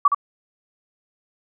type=tone with echo; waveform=sine; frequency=1144 Hz; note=D6; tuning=46 cents flat; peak=-10 dBFS; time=0.05-0.08 s; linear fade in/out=5 ms; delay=67 ms; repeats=1; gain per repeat=-5 dB; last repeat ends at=0.147 s; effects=none